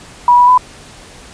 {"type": "tone with pitch steps", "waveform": "sine", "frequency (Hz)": [973, 980, 1001], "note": ["B5", "B5", "B5"], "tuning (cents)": [-26, -14, 23], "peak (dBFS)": -4, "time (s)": [0.28, 0.577], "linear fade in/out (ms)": 2, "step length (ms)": 99, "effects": ["pink hiss -37 dBFS RMS until 1.33 s", "resampled to 22050 Hz"]}